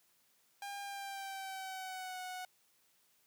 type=tone with pitch glide; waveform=sawtooth; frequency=803 to 736.4 Hz; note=G5 to F#5; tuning=+41 to -8 cents; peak=-38 dBFS; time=0.62-2.45 s; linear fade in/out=2 ms; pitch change=-149 cents; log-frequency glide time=0.82-2.2 s; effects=white hiss -72 dBFS RMS until 3.26 s + high-pass 100 Hz 12 dB/octave